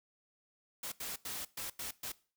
white noise bursts at uneven times, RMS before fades -41 dBFS, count 6, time 0.83-0.92 / 1-1.16 / 1.25-1.45 / 1.57-1.7 / 1.79-1.91 / 2.03-2.12 s, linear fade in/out 5 ms, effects noise-tail reverb RT60 0.4 s tail -20 dB re dry

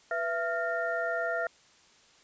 sine tone cluster, 492.2 / 670 / 1398 / 1826 Hz, B4 / E5 / F6 / A#6, -6 / +28 / +1 / -36 cents, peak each -37 / -31 / -33 / -37 dBFS, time 0.11-1.47 s, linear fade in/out 2 ms, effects white hiss -60 dBFS RMS until 2.23 s + resampled to 16000 Hz

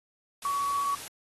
sine tone in noise, 1127 Hz, C#6, 28 cents sharp, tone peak -26 dBFS, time 0.45-0.95 s, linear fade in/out 2 ms, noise white, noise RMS -41 dBFS, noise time 0.42-1.08 s, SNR +12 dB, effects AAC 32 kbps

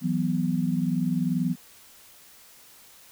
sine chord, E suspended second, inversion none, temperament just, 164.81 / 185.42 / 247.2 Hz, E3 / F#3 / B3, 0 / +4 / +2 cents, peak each -27 dBFS, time 0.01-1.56 s, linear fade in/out 50 ms, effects white hiss -52 dBFS RMS until 3.11 s

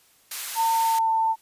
white high-pass noise, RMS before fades -32 dBFS, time 0.31-0.99 s, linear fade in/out 5 ms, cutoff 1000 Hz, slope 12 dB/octave
sine tone with pitch glide, 905 to 894.1 Hz, A5 to A5, +48 to +28 cents, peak -19 dBFS, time 0.55-1.36 s, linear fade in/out 50 ms, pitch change -20 cents, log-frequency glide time 0.82-1.12 s
effects white hiss -59 dBFS RMS until 1.41 s + resampled to 32000 Hz

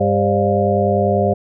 harmonic tone with a mistuned harmonic, 100 Hz, G2, 35 cents sharp, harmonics 1 / 2 / 4 / 5 / 6 / 7, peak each -20 / -20 / -20 / -20 / -20 / -20 dBFS, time 0-1.34 s, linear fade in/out 10 ms, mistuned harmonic 5, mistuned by +100 cents, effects none

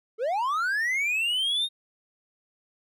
triangle linear sweep, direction up, 415.3 to 3729 Hz, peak -22 dBFS, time 0.18-1.69 s, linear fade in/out 50 ms, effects none

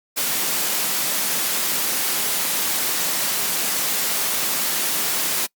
white high-pass noise, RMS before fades -22 dBFS, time 0.16-5.47 s, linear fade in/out 20 ms, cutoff 140 Hz, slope 48 dB/octave, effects noise-tail reverb RT60 0.1 s tail -26 dB re dry + Opus 48 kbps

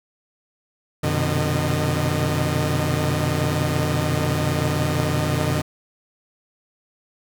sawtooth tone cluster, 89.8 / 123.8 / 129.6 / 150.5 / 614 Hz, F2 / B2 / C3 / D3 / D#5, +49 / +5 / -16 / +43 / -23 cents, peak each -22 / -22 / -26 / -19 / -26 dBFS, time 1.03-5.62 s, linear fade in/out 10 ms, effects none

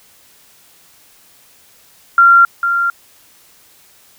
sine tone pair in turn, 1380 / 1385.6 Hz, F6 / F6, -21 / -14 cents, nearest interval unison, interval 7 cents, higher second, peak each -4 / -12 dBFS, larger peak first, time 2.18-2.45 / 2.63-2.9 s, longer neither, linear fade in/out 2 ms, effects white hiss -48 dBFS RMS until 4.18 s

